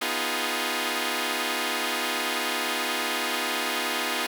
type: chord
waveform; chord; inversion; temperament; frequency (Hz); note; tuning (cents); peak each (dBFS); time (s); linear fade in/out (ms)
5% pulse; F half-diminished seventh; second; equal with one note detuned; 246.9 / 313.8 / 349.2 / 415.3; Cb4 / Eb4 / F4 / Ab4; 0 / +15 / 0 / 0; -20; 0.01-4.27; 10
effects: none